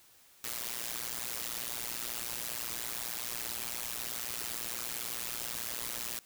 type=noise with amplitude modulation; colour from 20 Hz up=white; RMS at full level=-34 dBFS; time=0.44-6.19 s; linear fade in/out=2 ms; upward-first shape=sine; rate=118 Hz; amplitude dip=100%; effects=white hiss -61 dBFS RMS until 6.25 s